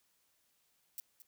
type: noise with echo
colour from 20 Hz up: violet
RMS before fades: -42 dBFS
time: 0.98-1 s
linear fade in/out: 0 ms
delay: 220 ms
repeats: 1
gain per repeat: -13 dB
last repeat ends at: 1.22 s
effects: white hiss -75 dBFS RMS until 1.27 s